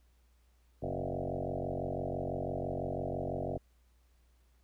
sine tone with frequency modulation, 375 Hz, F#4, 23 cents sharp, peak -33 dBFS, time 0.82-3.58 s, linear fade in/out 10 ms, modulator 46 Hz, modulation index 7.1, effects added 60 Hz sine -64 dBFS peak until 4.63 s + pink hiss -75 dBFS RMS until 4.63 s

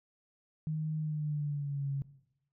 sine tone with pitch glide, 155.56 to 138.59 Hz, D#3 to C#3, 0 to 0 cents, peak -31 dBFS, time 0.67-2.02 s, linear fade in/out 0 ms, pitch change -200 cents, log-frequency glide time 0.98-1.9 s, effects noise-tail reverb RT60 0.8 s tail -17 dB re dry

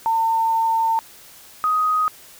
sine tone pair in turn, 903 / 1252.2 Hz, A5 / D#6, +45 / +11 cents, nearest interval tritone, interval 566 cents, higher second, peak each -16 dBFS, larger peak neither, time 0.06-0.99 / 1.64-2.08 s, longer first, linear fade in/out 0 ms, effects white hiss -45 dBFS RMS until 2.39 s

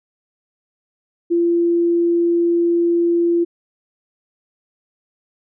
sine tone, 342 Hz, F4, 36 cents flat, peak -13 dBFS, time 1.3-3.45 s, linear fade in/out 20 ms, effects none

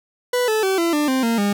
40% pulse tone with pitch steps, 493.9 / 435 / 383.1 / 337.3 / 297.1 / 261.6 / 230.4 / 202.9 Hz, B4 / A4 / G4 / E4 / D4 / C4 / A#3 / G#3, 0 / -20 / -40 / +40 / +20 / 0 / -20 / -40 cents, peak -16 dBFS, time 0.33-1.53 s, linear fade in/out 5 ms, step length 150 ms, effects none

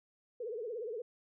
sine tone with vibrato, 456.8 Hz, A#4, 35 cents flat, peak -37 dBFS, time 0.4-1.02 s, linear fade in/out 5 ms, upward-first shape triangle, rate 17 Hz, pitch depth 190 cents each way, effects none

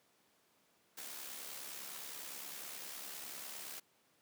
white noise with amplitude modulation, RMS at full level -45 dBFS, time 0.97-3.8 s, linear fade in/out 10 ms, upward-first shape sine, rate 69.8 Hz, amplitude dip 45%, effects pink hiss -72 dBFS RMS until 4.21 s + high-pass 200 Hz 12 dB/octave

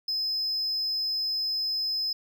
triangle tone, 5100 Hz, D#8, 42 cents sharp, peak -25 dBFS, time 0.08-2.13 s, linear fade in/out 5 ms, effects none

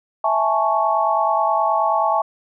sine chord, A major seventh, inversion second, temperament equal with one note detuned, 657.4 / 830.6 / 880 / 1108.7 Hz, E5 / G#5 / A5 / C#6, -5 / 0 / 0 / 0 cents, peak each -21 dBFS, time 0.24-2.22 s, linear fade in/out 5 ms, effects none

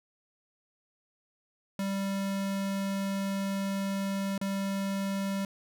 square tone with dropouts, 196 Hz, G3, in tune, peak -30 dBFS, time 1.79-5.45 s, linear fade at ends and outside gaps 2 ms, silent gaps 4.379-4.413 s, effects none

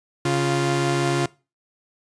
sawtooth tone pair together, 138.59 / 349.2 Hz, C#3 / F4, 0 / 0 cents, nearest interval octave + major third, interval 1600 cents, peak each -18 dBFS, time 0.25-1.26 s, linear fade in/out 5 ms, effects noise-tail reverb RT60 0.3 s tail -21 dB re dry + resampled to 22050 Hz

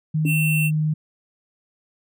sine tone with pitch glide, 155.56 to 154.13 Hz, D#3 to D#3, 0 to -16 cents, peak -18 dBFS, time 0.14-0.94 s, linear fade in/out 10 ms, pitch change -16 cents, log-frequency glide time 0.45-0.65 s
square tone, 2700 Hz, E7, 41 cents sharp, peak -22 dBFS, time 0.25-0.71 s, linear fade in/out 50 ms
sine tone with exponential decay, 287 Hz, D4, 40 cents flat, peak -20 dBFS, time 0.25-0.41 s, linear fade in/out 2 ms, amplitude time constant 34 ms
effects none

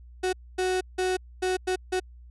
35% pulse tone bursts at uneven times, 370 Hz, F#4, in tune, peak -22 dBFS, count 6, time 0.23-0.33 / 0.58-0.81 / 0.98-1.17 / 1.42-1.57 / 1.67-1.76 / 1.92-2 s, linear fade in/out 10 ms, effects added 60 Hz sine -45 dBFS peak until 2.3 s + resampled to 24000 Hz

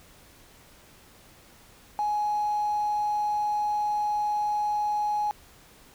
triangle tone with hard clipping, 837 Hz, G#5, 13 cents sharp, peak -24 dBFS, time 1.99-5.31 s, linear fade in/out 0 ms, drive 3 dB, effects pink hiss -54 dBFS RMS until 5.94 s

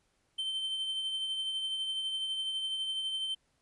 triangle tone with tremolo, 3100 Hz, G7, 20 cents flat, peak -29 dBFS, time 0.38-3.35 s, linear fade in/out 10 ms, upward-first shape triangle, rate 12 Hz, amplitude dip 40%, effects pink hiss -74 dBFS RMS until 3.61 s + resampled to 24000 Hz

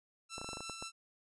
10% pulse tone with tremolo, 1337 Hz, E6, 24 cents sharp, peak -34 dBFS, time 0.29-0.92 s, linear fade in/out 50 ms, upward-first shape sine, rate 5.7 Hz, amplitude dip 35%
clicks, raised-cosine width 1 ms, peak -30 dBFS, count 9, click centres 0.381 / 0.415 / 0.445 / 0.49 / 0.532 / 0.571 / 0.606 / 0.697 / 0.825 s
effects resampled to 24000 Hz

